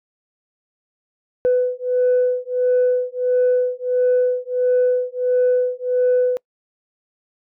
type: beating tone pair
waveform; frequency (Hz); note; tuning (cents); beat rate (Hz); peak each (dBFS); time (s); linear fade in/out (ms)
sine; 498.6 / 500.1; B4 / B4; +16 / +22; 1.5; -17; 1.45-6.37; 0
effects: noise-tail reverb RT60 0.1 s tail -26 dB re dry + tanh soft clip ceiling -10 dBFS